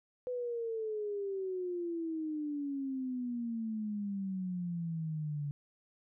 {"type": "exponential sweep", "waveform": "sine", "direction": "down", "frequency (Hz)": [503, 142.8], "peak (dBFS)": -34, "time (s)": [0.27, 5.51], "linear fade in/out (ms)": 0, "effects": []}